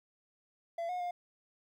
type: tone with pitch steps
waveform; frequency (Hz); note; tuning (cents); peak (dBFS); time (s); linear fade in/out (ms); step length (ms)
triangle; 676 / 722 / 708; E5 / F#5 / F5; +43 / -43 / +23; -32; 0.78-1.11; 5; 110
effects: 12-bit